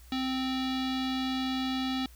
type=tone with low-pass filter; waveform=square; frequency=261 Hz; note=C4; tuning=4 cents flat; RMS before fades=-31 dBFS; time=0.12-2.06 s; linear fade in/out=2 ms; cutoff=3900 Hz; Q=4.2; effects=added 60 Hz sine -50 dBFS peak until 2.15 s + white hiss -59 dBFS RMS until 2.15 s